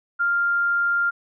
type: tone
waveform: sine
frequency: 1396.9 Hz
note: F6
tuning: in tune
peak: -18 dBFS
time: 0.19-1.11 s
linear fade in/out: 20 ms
effects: none